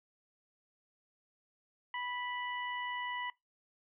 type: harmonic tone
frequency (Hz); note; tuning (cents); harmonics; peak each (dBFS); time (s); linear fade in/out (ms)
985; B5; -5; 1 / 2 / 3; -39 / -40 / -46; 1.94-3.3; 2
effects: noise-tail reverb RT60 0.2 s tail -22 dB re dry